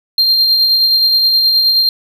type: tone with tremolo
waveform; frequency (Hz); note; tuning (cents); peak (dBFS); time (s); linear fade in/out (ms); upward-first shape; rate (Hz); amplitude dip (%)
triangle; 4186; C8; 0; -6; 0.18-1.89; 2; sine; 9.5; 30
effects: none

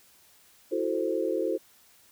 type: chord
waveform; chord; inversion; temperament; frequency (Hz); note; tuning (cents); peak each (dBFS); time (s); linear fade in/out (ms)
sine; F# half-diminished seventh; third; equal; 329.6 / 370 / 440 / 523.3; E4 / F#4 / A4 / C5; 0 / 0 / 0 / 0; -31; 0.71-1.58; 20
effects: white hiss -59 dBFS RMS until 2.11 s

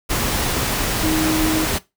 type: tone in noise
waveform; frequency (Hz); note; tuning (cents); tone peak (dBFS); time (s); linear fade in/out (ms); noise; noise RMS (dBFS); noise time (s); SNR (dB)
sine; 315.2; D#4; +23; -18; 1.02-1.66; 20; pink; -21; 0.09-1.79; 0
effects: noise-tail reverb RT60 0.2 s tail -18 dB re dry

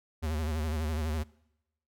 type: tone with vibrato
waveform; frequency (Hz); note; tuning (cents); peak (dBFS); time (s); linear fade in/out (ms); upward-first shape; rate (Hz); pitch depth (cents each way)
square; 77.78; D#2; 0; -30; 0.22-1.24; 20; sine; 12; 81
effects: noise-tail reverb RT60 0.9 s tail -23 dB re dry

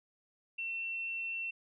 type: tone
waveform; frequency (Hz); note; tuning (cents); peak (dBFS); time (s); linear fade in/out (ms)
sine; 2702; E7; +42; -35; 0.58-1.51; 10
effects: none

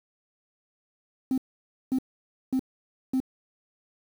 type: tone bursts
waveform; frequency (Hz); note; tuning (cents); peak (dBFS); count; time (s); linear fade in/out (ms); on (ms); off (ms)
sine; 260.9; C4; -5; -20; 4; 1.31-3.202; 2; 68; 540
effects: tanh soft clip ceiling -20 dBFS + 8-bit

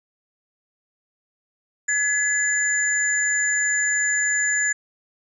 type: tone cluster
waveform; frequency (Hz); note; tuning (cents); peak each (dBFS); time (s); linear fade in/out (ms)
sine; 1693 / 2006 / 7070; G#6 / B6 / A8; +33 / +26 / +7; -21 / -29 / -23; 1.88-4.73; 10
effects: none

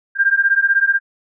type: beating tone pair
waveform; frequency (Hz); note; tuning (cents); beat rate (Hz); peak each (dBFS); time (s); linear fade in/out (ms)
sine; 1588 / 1604; G6 / G6; +22 / +39; 16; -15; 0.15-1; 50
effects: none

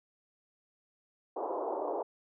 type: band-pass noise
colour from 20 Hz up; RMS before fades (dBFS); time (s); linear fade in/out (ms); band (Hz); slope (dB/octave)
pink; -35; 1.36-2.03; 10; 340 to 1000; 48
effects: none

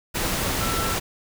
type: tone in noise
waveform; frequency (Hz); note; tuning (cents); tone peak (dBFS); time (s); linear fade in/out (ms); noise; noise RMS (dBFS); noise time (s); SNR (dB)
sine; 1336; E6; +23; -29; 0.6-0.95; 20; pink; -25; 0.14-1; -7
effects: none

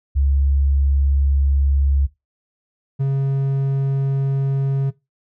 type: tone pair in turn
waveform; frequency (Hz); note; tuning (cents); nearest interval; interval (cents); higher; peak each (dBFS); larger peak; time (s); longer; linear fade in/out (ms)
sine / triangle; 69.3 / 136.65; C#2 / C#3; 0 / -24; octave; 1176; second; -14; neither; 0.15-2.07 / 2.99-4.91; neither; 20
effects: noise-tail reverb RT60 0.2 s tail -18 dB re dry

